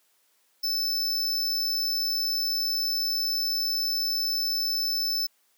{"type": "tone", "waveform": "square", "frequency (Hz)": 5274, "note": "E8", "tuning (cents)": 0, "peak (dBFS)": -25, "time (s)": [0.63, 5.27], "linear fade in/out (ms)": 10, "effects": ["white hiss -67 dBFS RMS until 5.57 s", "high-pass 300 Hz 12 dB/octave"]}